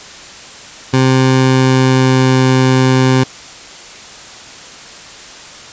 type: tone with pitch glide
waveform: 20% pulse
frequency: 130.81 to 130.06 Hz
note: C3 to C3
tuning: 0 to -10 cents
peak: -3 dBFS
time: 0.93-3.24 s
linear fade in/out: 10 ms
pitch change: -10 cents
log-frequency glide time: 1.35-2.44 s
effects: white hiss -33 dBFS RMS until 5.72 s + resampled to 16000 Hz